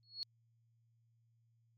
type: tone with exponential growth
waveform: sine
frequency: 4342 Hz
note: C#8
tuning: 37 cents flat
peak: -35 dBFS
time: 0.03-0.23 s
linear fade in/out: 0 ms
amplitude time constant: 43 ms
effects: added 115 Hz sine -70 dBFS peak until 1.77 s + MP3 64 kbps